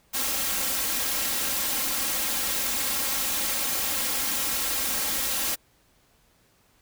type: noise with comb filter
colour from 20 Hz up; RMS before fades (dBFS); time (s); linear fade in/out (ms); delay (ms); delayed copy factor
white; -27; 0.13-5.56; 20; 3.7; +0.75
effects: pink hiss -63 dBFS RMS until 6.81 s